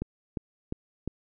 click train, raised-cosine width 3 ms, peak -18 dBFS, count 4, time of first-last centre 0.02-1.076 s, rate 2.84 Hz, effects none

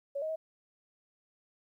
sine tone with pitch steps, 561 / 628 / 638 Hz, C#5 / D#5 / D#5, +21 / +16 / +43 cents, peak -32 dBFS, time 0.15-0.36 s, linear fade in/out 10 ms, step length 70 ms, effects 12-bit

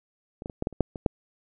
clicks, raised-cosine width 2 ms, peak -24 / -20 / -25 / -14 / -12 / -30 / -7 / -22 / -7 dBFS, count 9, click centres 0.421 / 0.459 / 0.498 / 0.624 / 0.671 / 0.727 / 0.807 / 0.958 / 1.062 s, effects none

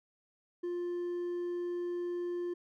triangle tone with hard clipping, 351 Hz, F4, 9 cents sharp, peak -34 dBFS, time 0.63-2.54 s, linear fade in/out 10 ms, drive 5 dB, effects none

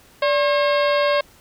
harmonic tone with a mistuned harmonic, 539 Hz, C#5, 49 cents flat, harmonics 1 / 2 / 3 / 4 / 5 / 6 / 7 / 8 / 9, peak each -17 / -23 / -27 / -29 / -31 / -33 / -34 / -35 / -36 dBFS, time 0.22-1.21 s, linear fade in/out 5 ms, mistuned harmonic 1, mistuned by +130 cents, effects pink hiss -51 dBFS RMS until 1.4 s

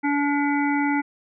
harmonic tone with a mistuned harmonic, 287 Hz, D4, 40 cents flat, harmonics 1 / 3 / 5 / 7 / 8, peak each -21 / -26 / -31 / -29 / -34 dBFS, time 0.03-1.02 s, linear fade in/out 20 ms, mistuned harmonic 8, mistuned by -26 cents, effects none

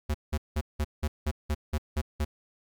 square tone bursts, 75.3 Hz, D2, 44 cents sharp, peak -26 dBFS, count 10, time 0.09-2.25 s, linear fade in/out 10 ms, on 54 ms, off 180 ms, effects 11-bit

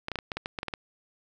clicks, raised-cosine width 0.3 ms, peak -16 dBFS, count 11, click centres 0.084 / 0.117 / 0.157 / 0.188 / 0.318 / 0.37 / 0.459 / 0.588 / 0.631 / 0.683 / 0.738 s, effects none

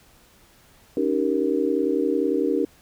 sine chord, Eb dominant seventh, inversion third, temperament just, 280 / 311.1 / 388.9 / 466.7 Hz, Db4 / Eb4 / G4 / Bb4, +18 / 0 / -14 / +2 cents, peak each -25 dBFS, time 0.97-2.65 s, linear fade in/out 2 ms, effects pink hiss -55 dBFS RMS until 2.81 s

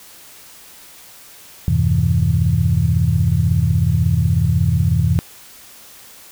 sine tone cluster, 83.5 / 99.8 / 125.4 / 161.9 Hz, E2 / G2 / B2 / E3, +23 / +32 / +27 / -31 cents, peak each -18 dBFS, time 1.68-5.19 s, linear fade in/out 0 ms, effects tanh soft clip ceiling -2 dBFS + white hiss -42 dBFS RMS until 6.31 s

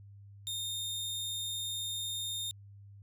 sawtooth tone, 3658 Hz, A#7, 33 cents flat, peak -32 dBFS, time 0.47-2.51 s, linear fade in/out 0 ms, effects added 100 Hz sine -50 dBFS peak until 3.02 s

